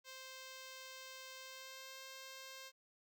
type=tone with pitch glide; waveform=5% pulse; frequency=523.3 to 528.8 Hz; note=C5 to C5; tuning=0 to +18 cents; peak=-39 dBFS; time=0.04-2.72 s; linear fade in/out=50 ms; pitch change=+18 cents; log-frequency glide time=1.37-2.02 s; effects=none